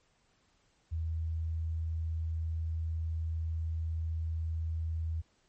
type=tone; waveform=sine; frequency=81 Hz; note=E2; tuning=30 cents flat; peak=-31 dBFS; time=0.91-5.22 s; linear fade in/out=20 ms; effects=pink hiss -71 dBFS RMS until 5.48 s + MP3 32 kbps